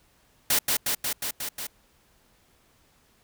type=noise with echo; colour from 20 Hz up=white; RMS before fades=-22 dBFS; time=0.5-0.59 s; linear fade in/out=5 ms; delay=180 ms; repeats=6; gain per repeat=-2 dB; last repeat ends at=1.67 s; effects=pink hiss -63 dBFS RMS until 3.23 s